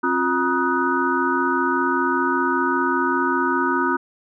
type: tone cluster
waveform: sine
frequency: 268.1 / 353.2 / 954 / 1251 / 1488 Hz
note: C4 / F4 / A#5 / D#6 / F#6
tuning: +42 / +20 / +40 / +9 / +9 cents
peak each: -24 dBFS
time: 0.03-3.97 s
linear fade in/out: 10 ms
effects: none